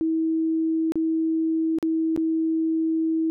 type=tone with dropouts; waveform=sine; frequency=322.4 Hz; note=E4; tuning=38 cents flat; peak=-20 dBFS; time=0.01-3.3 s; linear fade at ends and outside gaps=0 ms; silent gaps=0.921-0.956 / 1.786-1.827 / 2.163-2.175 s; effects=none